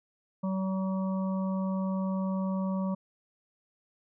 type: harmonic tone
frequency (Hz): 190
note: F#3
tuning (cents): +46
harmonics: 1 / 3 / 5 / 6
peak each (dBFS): -28 / -38 / -42 / -44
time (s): 0.43-2.95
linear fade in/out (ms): 10
effects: none